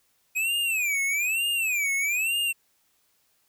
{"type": "tone with vibrato", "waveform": "square", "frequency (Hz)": 2488, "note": "D#7", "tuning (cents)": -1, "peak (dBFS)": -24, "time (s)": [0.35, 2.53], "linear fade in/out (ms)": 20, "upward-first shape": "sine", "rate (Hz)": 1.1, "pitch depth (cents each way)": 220, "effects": ["white hiss -68 dBFS RMS until 3.48 s"]}